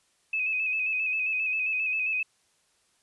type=tone with vibrato; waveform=sine; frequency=2558 Hz; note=D#7; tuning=47 cents sharp; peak=-25 dBFS; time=0.33-2.23 s; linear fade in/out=5 ms; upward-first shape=square; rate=7.5 Hz; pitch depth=36 cents each way; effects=white hiss -68 dBFS RMS until 3.02 s + resampled to 24000 Hz